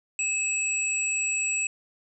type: tone pair together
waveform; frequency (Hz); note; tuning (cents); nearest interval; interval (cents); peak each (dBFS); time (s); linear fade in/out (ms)
sine; 2600 / 7762; E7 / B8; -24 / -31; octave + perfect fifth; 1893; -27; 0.19-1.67; 2
effects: none